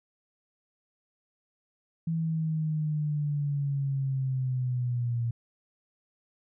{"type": "linear sweep", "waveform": "sine", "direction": "down", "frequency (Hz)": [164.7, 116.54], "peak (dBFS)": -26, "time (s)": [2.07, 5.31], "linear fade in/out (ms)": 5, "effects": []}